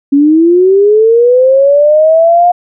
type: linear sweep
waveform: sine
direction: up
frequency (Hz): 275.3 to 715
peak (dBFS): -3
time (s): 0.12-2.52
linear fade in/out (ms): 10
effects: none